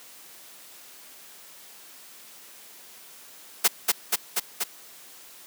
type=noise with echo; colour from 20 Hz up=white; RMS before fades=-18 dBFS; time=3.64-3.68 s; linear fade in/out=10 ms; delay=240 ms; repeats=4; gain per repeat=-2 dB; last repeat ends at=4.64 s; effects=white hiss -48 dBFS RMS until 5.46 s + high-pass 200 Hz 12 dB/octave